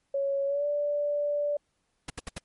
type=tone with pitch glide; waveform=sine; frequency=554.4 to 583.6 Hz; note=C#5 to D5; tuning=0 to -11 cents; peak=-25 dBFS; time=0.14-1.57 s; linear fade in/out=5 ms; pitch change=+89 cents; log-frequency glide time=0.46-0.66 s
type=noise bursts; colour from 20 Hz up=pink; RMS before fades=-35 dBFS; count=4; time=2.08-2.383 s; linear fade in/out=5 ms; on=21 ms; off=73 ms
effects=pink hiss -75 dBFS RMS until 2.44 s + MP3 48 kbps